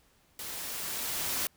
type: noise with level ramp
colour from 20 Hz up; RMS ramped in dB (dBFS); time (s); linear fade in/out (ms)
white; -40 to -31; 0.39-1.47; 2
effects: pink hiss -66 dBFS RMS until 1.56 s